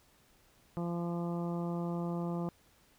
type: harmonic tone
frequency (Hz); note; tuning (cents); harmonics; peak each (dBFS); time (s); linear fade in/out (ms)
171.9; F3; -27; 1 / 2 / 3 / 4 / 5 / 6 / 7; -34 / -40 / -44 / -46 / -48 / -50 / -51; 0.77-2.49; 0
effects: pink hiss -66 dBFS RMS until 2.98 s